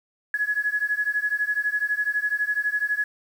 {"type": "beating tone pair", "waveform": "sine", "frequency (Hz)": [1682, 1694], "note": ["G#6", "G#6"], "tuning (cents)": [22, 34], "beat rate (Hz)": 12, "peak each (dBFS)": -25, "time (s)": [0.34, 3.04], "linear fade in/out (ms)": 2, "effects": ["8-bit"]}